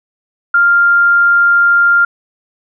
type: tone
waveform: sine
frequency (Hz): 1396.9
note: F6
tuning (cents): 0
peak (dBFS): -6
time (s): 0.54-2.05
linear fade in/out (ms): 5
effects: none